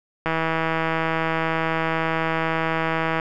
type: click train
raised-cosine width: 0.5 ms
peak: -8 dBFS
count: 477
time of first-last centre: 0.26-3.198 s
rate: 162 Hz
effects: none